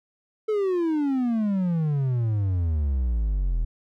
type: exponential sweep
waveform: triangle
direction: down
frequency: 440 to 39.23 Hz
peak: -19 dBFS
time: 0.48-3.65 s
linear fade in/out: 10 ms
effects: none